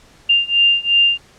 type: beating tone pair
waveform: sine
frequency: 2794 / 2796.8 Hz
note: F7 / F7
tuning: 0 / +2 cents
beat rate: 2.8 Hz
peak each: -15 / -14 dBFS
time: 0.29-1.18 s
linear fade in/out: 10 ms
effects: pink hiss -48 dBFS RMS until 1.38 s + low-pass 8000 Hz 12 dB/octave